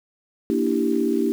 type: chord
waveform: sine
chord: E half-diminished seventh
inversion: second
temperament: equal with one note detuned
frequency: 233.1 / 291 / 329.6 / 392 Hz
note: Bb3 / D4 / E4 / G4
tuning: 0 / -16 / 0 / 0 cents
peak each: -24 dBFS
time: 0.5-1.32 s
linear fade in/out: 0 ms
effects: 7-bit

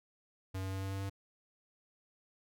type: tone with pitch steps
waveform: square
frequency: 94.9 / 95.5 / 96.11 / 96.73 / 97.34 / 97.96 Hz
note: F#2 / G2 / G2 / G2 / G2 / G2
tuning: +44 / -45 / -34 / -23 / -12 / -1 cents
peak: -37 dBFS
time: 0.54-1.098 s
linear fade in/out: 10 ms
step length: 93 ms
effects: none

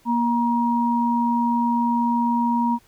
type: tone pair together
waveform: sine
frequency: 236.7 / 948 Hz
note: A#3 / A#5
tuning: +27 / +29 cents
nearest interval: 2 octaves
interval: 2402 cents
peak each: -20 / -21 dBFS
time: 0.05-2.79 s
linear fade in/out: 50 ms
effects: pink hiss -57 dBFS RMS until 2.87 s

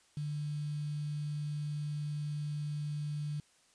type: tone with quantisation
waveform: sine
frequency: 148.3 Hz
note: D3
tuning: 17 cents sharp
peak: -34 dBFS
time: 0.17-3.4 s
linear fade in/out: 2 ms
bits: 9
effects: white hiss -67 dBFS RMS until 3.74 s + resampled to 22050 Hz

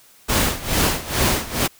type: noise with tremolo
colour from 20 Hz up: pink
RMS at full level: -17 dBFS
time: 0.28-1.68 s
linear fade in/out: 20 ms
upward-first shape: sine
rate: 2.3 Hz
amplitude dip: 85%
effects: white hiss -51 dBFS RMS until 1.79 s

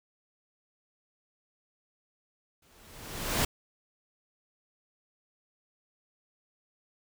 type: noise with exponential growth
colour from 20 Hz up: pink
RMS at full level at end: -25 dBFS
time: 2.62-3.45 s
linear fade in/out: 5 ms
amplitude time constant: 180 ms
effects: none

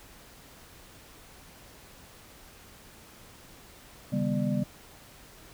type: tone cluster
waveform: sine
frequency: 138.7 / 158.3 / 198.1 / 244.1 / 596 Hz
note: C#3 / D#3 / G3 / B3 / D5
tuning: +1 / +30 / +18 / -20 / +25 cents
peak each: -31 / -35 / -29 / -31 / -37 dBFS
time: 4.12-4.64 s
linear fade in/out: 10 ms
effects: pink hiss -52 dBFS RMS until 5.53 s

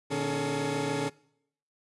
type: tone cluster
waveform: 30% pulse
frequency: 120.7 / 152.7 / 279.4 / 423.3 / 450.3 Hz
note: B2 / D#3 / C#4 / G#4 / A4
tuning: -39 / -32 / +14 / +33 / +40 cents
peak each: -37 / -33 / -30 / -30 / -34 dBFS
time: 0.1-1.1 s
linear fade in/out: 20 ms
effects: noise-tail reverb RT60 0.7 s tail -23 dB re dry + resampled to 24000 Hz

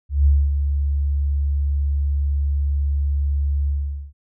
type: tone with ADSR envelope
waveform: sine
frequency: 71 Hz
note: C#2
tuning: 42 cents sharp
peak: -10 dBFS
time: 0.09-4.13 s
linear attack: 170 ms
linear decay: 240 ms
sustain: -7 dB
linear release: 450 ms
effects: none

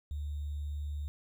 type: tone with sample-and-hold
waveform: sine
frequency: 73.42 Hz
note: D2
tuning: in tune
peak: -34 dBFS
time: 0.11-1.08 s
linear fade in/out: 0 ms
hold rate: 3675 Hz
effects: none

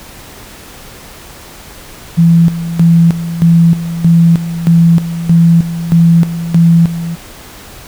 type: tone with tremolo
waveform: sine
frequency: 167.7 Hz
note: E3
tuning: 30 cents sharp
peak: -3 dBFS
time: 2.17-7.16 s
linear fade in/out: 20 ms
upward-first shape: square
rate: 1.6 Hz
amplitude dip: 75%
effects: pink hiss -33 dBFS RMS until 7.87 s

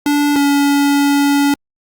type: tone pair in turn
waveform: square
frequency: 290.3 / 284 Hz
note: D4 / C#4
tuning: -20 / +42 cents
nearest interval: unison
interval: 38 cents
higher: first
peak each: -12 / -11 dBFS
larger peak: second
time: 0.06-0.36 / 0.36-1.54 s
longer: second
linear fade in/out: 2 ms
effects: Opus 48 kbps

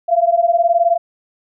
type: beating tone pair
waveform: sine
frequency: 674 / 693 Hz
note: E5 / F5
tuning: +38 / -14 cents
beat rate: 19 Hz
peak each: -14 dBFS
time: 0.08-0.98 s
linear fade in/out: 20 ms
effects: none

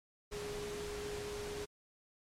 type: tone in noise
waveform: sine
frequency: 414 Hz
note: G#4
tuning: 5 cents flat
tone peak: -41 dBFS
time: 0.31-1.66 s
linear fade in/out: 20 ms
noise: pink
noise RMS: -45 dBFS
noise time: 0.31-1.66 s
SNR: +1 dB
effects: low-pass 9000 Hz 12 dB/octave + MP3 96 kbps

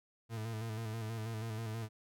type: tone with vibrato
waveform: 40% pulse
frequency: 111.4 Hz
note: A2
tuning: 22 cents sharp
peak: -37 dBFS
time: 0.29-1.89 s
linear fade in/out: 50 ms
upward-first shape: square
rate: 6.2 Hz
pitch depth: 44 cents each way
effects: none

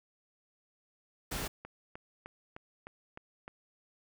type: noise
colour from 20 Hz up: pink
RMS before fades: -37 dBFS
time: 1.31-1.48 s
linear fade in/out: 10 ms
type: click train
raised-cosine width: 0.5 ms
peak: -29 dBFS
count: 7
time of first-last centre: 1.65-3.479 s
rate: 3.28 Hz
effects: none

